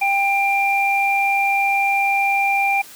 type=tone pair together; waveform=sine; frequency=793 / 2379 Hz; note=G5 / D7; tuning=+20 / +22 cents; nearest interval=octave + perfect fifth; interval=1902 cents; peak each=-18 dBFS; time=0.01-2.82 s; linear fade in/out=10 ms; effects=white hiss -41 dBFS RMS until 2.95 s + high-pass 80 Hz 12 dB/octave